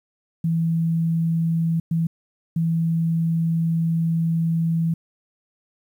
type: tone bursts at uneven times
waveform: sine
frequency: 164.81 Hz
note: E3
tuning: in tune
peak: -18 dBFS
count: 3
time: 0.44-1.8 / 1.91-2.07 / 2.56-4.94 s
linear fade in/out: 5 ms
effects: 9-bit